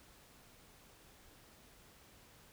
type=silence; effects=pink hiss -62 dBFS RMS until 2.52 s